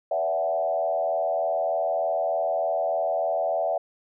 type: tone with frequency modulation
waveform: sine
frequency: 659.3 Hz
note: E5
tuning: in tune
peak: -22 dBFS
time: 0.11-3.78 s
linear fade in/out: 5 ms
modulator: 83.3 Hz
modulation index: 1.2
effects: none